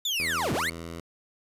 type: linear two-way sweep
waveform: 35% pulse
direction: down then up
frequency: 3626 to 87.31 to 2273 Hz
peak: -24 dBFS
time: 0.05-0.7 s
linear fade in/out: 5 ms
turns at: 0.53 s
type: tone with pitch glide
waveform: 10% pulse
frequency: 82.41 to 83.71 Hz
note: E2 to E2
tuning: 0 to +27 cents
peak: -28 dBFS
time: 0.2-1 s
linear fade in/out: 0 ms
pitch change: +27 cents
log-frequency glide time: 0.48-0.87 s
effects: resampled to 32000 Hz + 9-bit